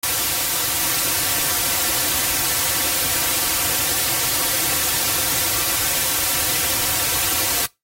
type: noise with comb filter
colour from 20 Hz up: white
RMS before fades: -20 dBFS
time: 0.03-7.66 s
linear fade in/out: 5 ms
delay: 4.8 ms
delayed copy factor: -0.8
effects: noise-tail reverb RT60 0.2 s tail -22 dB re dry + AAC 48 kbps